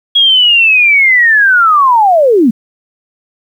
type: linear sweep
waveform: sine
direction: down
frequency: 3322 to 203.6 Hz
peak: -4 dBFS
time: 0.15-2.51 s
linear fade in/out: 10 ms
effects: 7-bit